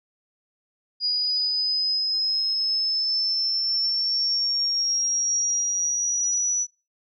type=linear sweep; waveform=sine; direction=up; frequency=4889 to 5920 Hz; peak=-21 dBFS; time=1-6.67 s; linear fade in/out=50 ms; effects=noise-tail reverb RT60 0.3 s tail -23 dB re dry